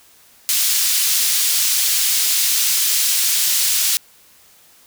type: high-pass noise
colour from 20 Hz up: pink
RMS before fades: -17 dBFS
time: 0.49-3.97 s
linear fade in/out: 0 ms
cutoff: 4200 Hz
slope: 12 dB/octave
effects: white hiss -50 dBFS RMS until 4.86 s